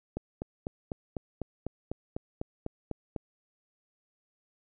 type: click train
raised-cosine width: 2 ms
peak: -20 dBFS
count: 13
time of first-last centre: 0.17-3.163 s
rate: 4.01 Hz
effects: none